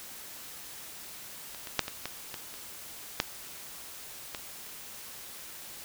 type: clicks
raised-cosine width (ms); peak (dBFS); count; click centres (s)
0.2; -26 / -22 / -6 / -18 / -16 / -20 / -27 / -7 / -18 / -30; 10; 1.547 / 1.672 / 1.793 / 1.881 / 2.056 / 2.342 / 2.54 / 3.201 / 4.348 / 4.666
effects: white hiss -45 dBFS RMS until 5.84 s